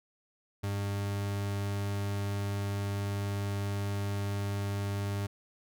40% pulse tone, 100.5 Hz, G2, 44 cents sharp, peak -30 dBFS, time 0.63-5.27 s, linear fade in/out 10 ms, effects none

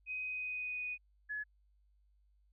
sine tone with pitch glide, 2512 to 2482 Hz, D#7 to D#7, +16 to -5 cents, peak -37 dBFS, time 0.06-0.98 s, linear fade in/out 50 ms, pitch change -21 cents, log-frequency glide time 0.24-0.86 s
sine tone, 1700 Hz, G#6, 40 cents sharp, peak -37 dBFS, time 1.29-1.44 s, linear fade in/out 20 ms
effects added 50 Hz sine -67 dBFS peak until 2.52 s

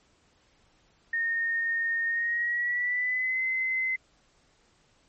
sine tone with pitch glide, 1840 to 2053 Hz, A#6 to C7, -23 to -33 cents, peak -25 dBFS, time 1.13-3.96 s, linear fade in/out 5 ms, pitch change +190 cents, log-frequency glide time 2.07-3.42 s, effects pink hiss -65 dBFS RMS until 5.08 s + MP3 32 kbps

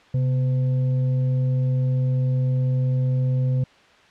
sine tone with frequency modulation, 130.81 Hz, C3, in tune, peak -18 dBFS, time 0.14-3.64 s, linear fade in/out 5 ms, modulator 377 Hz, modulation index 0.27, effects white hiss -52 dBFS RMS until 4.1 s + low-pass 3000 Hz 12 dB/octave

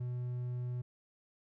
triangle tone, 123.47 Hz, B2, in tune, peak -33 dBFS, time 0-0.82 s, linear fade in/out 10 ms, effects none

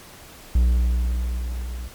triangle tone with level ramp, 60.5 Hz, B1, 35 cents flat, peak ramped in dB -11 to -27 dBFS, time 0.55-1.88 s, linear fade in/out 5 ms, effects pink hiss -44 dBFS RMS until 1.94 s + MP3 96 kbps

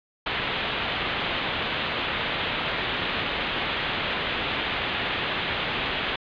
white low-pass noise, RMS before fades -28 dBFS, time 0.26-6.16 s, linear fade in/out 5 ms, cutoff 3600 Hz, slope 48 dB/octave, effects resampled to 11025 Hz

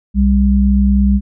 sine tone pair together, 63.69 / 200 Hz, C2 / G3, -46 / +35 cents, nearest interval octave + minor sixth, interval 1981 cents, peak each -11 dBFS, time 0.14-1.21 s, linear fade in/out 50 ms, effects none

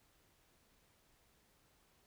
silence, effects pink hiss -72 dBFS RMS until 2.06 s

